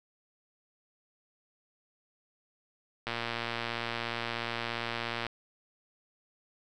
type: click train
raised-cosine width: 0.3 ms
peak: -17 dBFS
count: 258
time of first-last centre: 3.07-5.267 s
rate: 117 Hz
effects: none